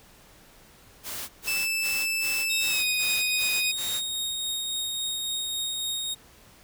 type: noise bursts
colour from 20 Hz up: white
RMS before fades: -35 dBFS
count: 8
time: 1.03-4.02 s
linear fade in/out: 50 ms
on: 260 ms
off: 130 ms
type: tone with pitch glide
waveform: sawtooth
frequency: 2637 to 2489 Hz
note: E7 to D#7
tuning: 0 to 0 cents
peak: -22 dBFS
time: 1.47-3.72 s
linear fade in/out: 10 ms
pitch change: -100 cents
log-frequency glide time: 2.69-2.83 s
type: tone with tremolo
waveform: sawtooth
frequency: 3729 Hz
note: A#7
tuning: in tune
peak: -24 dBFS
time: 2.49-6.15 s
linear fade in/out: 20 ms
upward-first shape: triangle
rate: 3.6 Hz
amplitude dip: 25%
effects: pink hiss -54 dBFS RMS until 6.63 s